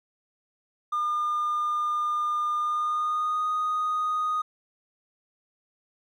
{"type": "tone with pitch glide", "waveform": "triangle", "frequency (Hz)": [1209, 1241.6], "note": ["D6", "D#6"], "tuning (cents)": [50, -4], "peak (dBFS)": -21, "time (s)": [0.92, 4.42], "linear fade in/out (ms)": 10, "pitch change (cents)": 46, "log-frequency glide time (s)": [2.57, 3.49], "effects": ["tanh soft clip ceiling -20 dBFS"]}